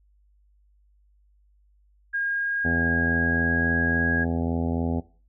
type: tone with pitch glide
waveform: sine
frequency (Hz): 1624 to 1649.5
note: G#6 to G#6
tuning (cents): -39 to -12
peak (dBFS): -23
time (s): 2.13-4.25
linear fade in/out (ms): 20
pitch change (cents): +27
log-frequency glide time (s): 2.29-3.58
type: harmonic tone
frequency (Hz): 83.6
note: E2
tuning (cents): +25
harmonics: 1 / 2 / 3 / 4 / 5 / 6 / 7 / 8 / 9 / 10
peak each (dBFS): -28 / -31 / -27 / -38 / -35 / -38 / -39 / -40 / -39 / -43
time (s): 2.64-5.01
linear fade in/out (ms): 20
effects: noise-tail reverb RT60 0.4 s tail -20 dB re dry + added 50 Hz sine -58 dBFS peak until 5.28 s